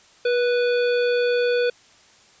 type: harmonic tone with a mistuned harmonic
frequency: 493.9 Hz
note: B4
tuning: in tune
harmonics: 1 / 3 / 5 / 7 / 9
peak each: -18 / -28 / -32 / -35 / -37 dBFS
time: 0.25-1.7 s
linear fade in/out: 5 ms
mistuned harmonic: 1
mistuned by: -28 cents
effects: white hiss -53 dBFS RMS until 2.4 s + resampled to 16000 Hz